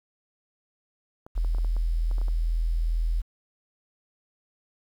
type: clicks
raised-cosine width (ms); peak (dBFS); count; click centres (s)
1; -30; 11; 1.265 / 1.378 / 1.447 / 1.548 / 1.584 / 1.647 / 1.766 / 2.113 / 2.183 / 2.215 / 2.283
type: tone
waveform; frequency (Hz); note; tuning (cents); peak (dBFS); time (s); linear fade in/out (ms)
sine; 41.2; E1; 0; -22; 1.35-3.22; 20
effects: 9-bit